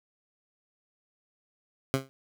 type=tone with exponential decay; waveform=15% pulse; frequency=134.2 Hz; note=C3; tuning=44 cents sharp; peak=-14 dBFS; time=1.94-2.09 s; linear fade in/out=0 ms; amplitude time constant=32 ms; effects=none